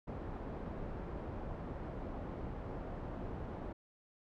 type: low-pass noise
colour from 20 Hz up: pink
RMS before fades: -43 dBFS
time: 0.07-3.73 s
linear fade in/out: 10 ms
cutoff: 850 Hz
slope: 12 dB/octave
effects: none